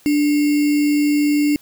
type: tone with sample-and-hold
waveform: sine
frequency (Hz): 293.7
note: D4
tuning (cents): 0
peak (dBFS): -13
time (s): 0.06-1.56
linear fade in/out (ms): 0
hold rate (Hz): 2450
effects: white hiss -51 dBFS RMS until 1.61 s